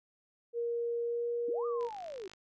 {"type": "tone with pitch glide", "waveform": "sine", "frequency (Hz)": [470.6, 474.4], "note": ["A#4", "A#4"], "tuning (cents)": [16, 30], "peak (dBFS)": -31, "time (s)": [0.53, 1.9], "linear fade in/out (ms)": 50, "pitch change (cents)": 14, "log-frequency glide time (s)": [1.03, 1.28]}
{"type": "linear two-way sweep", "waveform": "sine", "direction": "up then down", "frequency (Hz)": [246.9, 1226, 354.8], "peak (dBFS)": -40, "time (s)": [1.48, 2.28], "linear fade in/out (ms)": 5, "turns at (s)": 1.66}
{"type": "click train", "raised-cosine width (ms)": 0.2, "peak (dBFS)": -35, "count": 28, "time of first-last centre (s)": [1.81, 2.335], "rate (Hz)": 51.4}
{"effects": []}